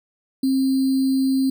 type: tone with sample-and-hold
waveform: sine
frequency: 266.1 Hz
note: C4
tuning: 29 cents sharp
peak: -16 dBFS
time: 0.43-1.5 s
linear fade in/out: 5 ms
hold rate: 4410 Hz
effects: none